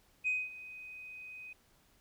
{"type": "tone with ADSR envelope", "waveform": "sine", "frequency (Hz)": 2507, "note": "D#7", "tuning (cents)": 12, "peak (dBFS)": -27, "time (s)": [0.24, 1.53], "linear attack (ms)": 32, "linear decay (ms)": 220, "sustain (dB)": -18, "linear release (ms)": 4, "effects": ["tanh soft clip ceiling -25 dBFS", "pink hiss -68 dBFS RMS until 2 s"]}